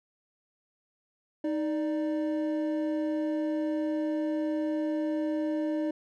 triangle tone pair together, 311.3 / 590 Hz, D#4 / D5, +1 / +8 cents, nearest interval major seventh, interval 1107 cents, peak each -26 / -32 dBFS, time 1.44-5.91 s, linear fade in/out 5 ms, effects none

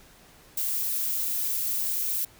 violet noise, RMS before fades -28 dBFS, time 0.57-2.25 s, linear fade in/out 5 ms, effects pink hiss -54 dBFS RMS until 2.39 s

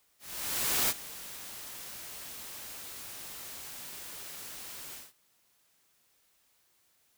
white noise with ADSR envelope, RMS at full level -27 dBFS, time 0.19-5.13 s, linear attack 700 ms, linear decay 42 ms, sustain -17 dB, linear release 190 ms, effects white hiss -70 dBFS RMS until 7.17 s

